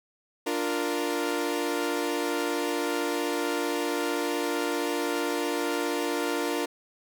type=chord; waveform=sawtooth; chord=Bb major; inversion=first; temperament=equal; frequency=293.7 / 349.2 / 466.2 Hz; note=D4 / F4 / Bb4; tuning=0 / 0 / 0 cents; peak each=-27 dBFS; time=0.46-6.66 s; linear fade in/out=10 ms; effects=none